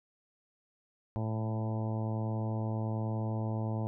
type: harmonic tone with a mistuned harmonic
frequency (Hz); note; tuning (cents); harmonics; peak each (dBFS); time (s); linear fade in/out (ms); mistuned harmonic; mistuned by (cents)
110; A2; 0; 1 / 2 / 3 / 4 / 5 / 6 / 7 / 8 / 9; -32 / -38 / -43 / -47 / -45 / -46 / -48 / -47 / -52; 1.16-3.87; 0; 1; +19
effects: none